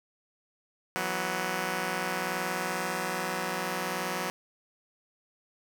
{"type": "chord", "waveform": "5% pulse", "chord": "E suspended second", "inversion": "none", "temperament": "just", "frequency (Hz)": [164.81, 185.42, 247.2], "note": ["E3", "F#3", "B3"], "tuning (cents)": [0, 4, 2], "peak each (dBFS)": [-26, -21, -26], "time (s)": [0.96, 4.3], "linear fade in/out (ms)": 0, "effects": []}